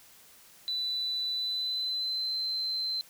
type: tone with pitch glide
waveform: sine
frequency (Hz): 3983 to 4090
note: B7 to C8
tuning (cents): +14 to -40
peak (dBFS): -29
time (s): 0.68-3.01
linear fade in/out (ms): 0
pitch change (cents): +46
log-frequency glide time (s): 1.33-2.35
effects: white hiss -56 dBFS RMS until 3.09 s